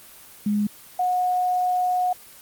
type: tone pair in turn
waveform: sine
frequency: 207.7 / 727.4 Hz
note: G#3 / F#5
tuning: 0 / -30 cents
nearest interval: octave + minor seventh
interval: 2170 cents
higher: second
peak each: -19 dBFS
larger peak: neither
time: 0.46-0.67 / 0.99-2.13 s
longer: second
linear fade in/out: 5 ms
effects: white hiss -46 dBFS RMS until 2.41 s + Opus 24 kbps